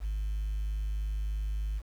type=tone; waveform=sine; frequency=51.6 Hz; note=G#1; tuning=10 cents flat; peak=-28 dBFS; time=0-1.82 s; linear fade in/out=50 ms; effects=tanh soft clip ceiling -26 dBFS + 9-bit